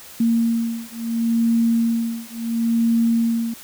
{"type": "beating tone pair", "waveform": "sine", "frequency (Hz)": [230, 230.72], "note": ["A#3", "A#3"], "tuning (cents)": [-23, -18], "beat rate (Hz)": 0.72, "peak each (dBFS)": -20, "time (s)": [0.2, 3.54], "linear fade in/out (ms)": 5, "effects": ["white hiss -41 dBFS RMS until 3.63 s"]}